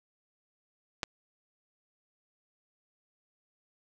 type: clicks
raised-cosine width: 0.2 ms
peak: -13 / -25 dBFS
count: 2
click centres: 1.032 / 1.038 s
effects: none